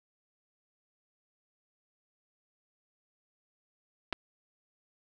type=clicks; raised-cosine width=0.3 ms; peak=-17 dBFS; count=2; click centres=4.126 / 4.129 s; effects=none